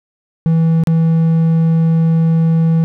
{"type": "tone with dropouts", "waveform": "triangle", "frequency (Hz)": 163.3, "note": "E3", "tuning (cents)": -16, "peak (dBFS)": -7, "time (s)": [0.46, 2.84], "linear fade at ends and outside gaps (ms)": 0, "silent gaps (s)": [0.837, 0.872], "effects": []}